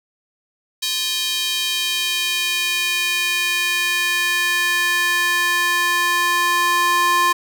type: tone with high-pass filter sweep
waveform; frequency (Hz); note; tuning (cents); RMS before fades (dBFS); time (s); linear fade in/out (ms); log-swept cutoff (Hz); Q
square; 350; F4; +4; -19; 0.82-7.33; 10; 3700 to 1100; 2.1
effects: none